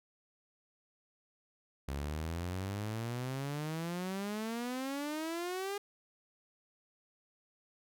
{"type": "exponential sweep", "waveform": "sawtooth", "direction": "up", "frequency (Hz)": [67.7, 410], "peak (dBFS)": -32, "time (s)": [1.88, 5.78], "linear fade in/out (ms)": 5, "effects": []}